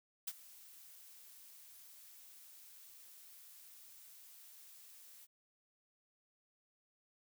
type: noise with ADSR envelope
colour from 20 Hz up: blue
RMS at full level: -39 dBFS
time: 0.27-5.27 s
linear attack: 9 ms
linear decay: 40 ms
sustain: -19 dB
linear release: 31 ms
effects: none